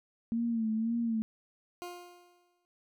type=tone with vibrato; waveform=sine; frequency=226.6 Hz; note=A#3; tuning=49 cents flat; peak=-28 dBFS; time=0.32-1.22 s; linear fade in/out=0 ms; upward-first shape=sine; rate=1.9 Hz; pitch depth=63 cents each way
type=tone with exponential decay; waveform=20% pulse; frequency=353.3 Hz; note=F4; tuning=20 cents sharp; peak=-33 dBFS; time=1.82-2.65 s; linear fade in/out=0 ms; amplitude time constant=180 ms
effects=none